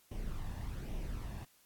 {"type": "noise with flanger", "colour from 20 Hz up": "brown", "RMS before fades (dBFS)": -40, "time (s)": [0.11, 1.45], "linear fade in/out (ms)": 5, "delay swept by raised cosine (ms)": [0.33, 1.15], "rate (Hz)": 1.2, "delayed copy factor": 0.55, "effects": ["white hiss -67 dBFS RMS until 1.65 s", "AAC 64 kbps"]}